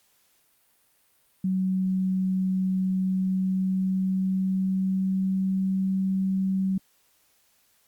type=tone with pitch glide; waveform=sine; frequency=187.7 to 190.76 Hz; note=F#3 to G3; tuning=+25 to -47 cents; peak=-22 dBFS; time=1.44-6.78 s; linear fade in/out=5 ms; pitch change=+28 cents; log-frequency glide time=2.95-5.99 s; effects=white hiss -65 dBFS RMS until 7.87 s + Opus 48 kbps